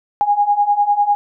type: beating tone pair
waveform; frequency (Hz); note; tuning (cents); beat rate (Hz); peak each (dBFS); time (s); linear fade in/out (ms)
sine; 815 / 825; G#5 / G#5; -33 / -12; 10; -17 / -14; 0.21-1.15; 0
effects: none